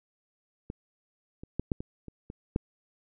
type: clicks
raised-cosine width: 3 ms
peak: -23 / -29 / -16 / -14 / -23 / -29 / -27 / -13 dBFS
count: 8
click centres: 0.701 / 1.435 / 1.596 / 1.718 / 1.805 / 2.083 / 2.301 / 2.561 s
effects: none